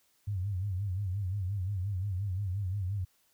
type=tone with vibrato; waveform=sine; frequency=96.4 Hz; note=G2; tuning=28 cents flat; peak=-30 dBFS; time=0.27-3.05 s; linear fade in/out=10 ms; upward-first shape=sine; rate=5.7 Hz; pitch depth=130 cents each way; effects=white hiss -70 dBFS RMS until 3.33 s